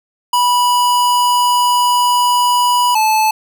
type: tone pair in turn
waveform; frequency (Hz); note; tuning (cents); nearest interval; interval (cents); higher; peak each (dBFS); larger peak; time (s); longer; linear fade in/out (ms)
square; 980 / 869.8; B5 / A5; -14 / -20; major second; 206; first; -11; neither; 0.33-2.95 / 2.95-3.31; first; 5
effects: none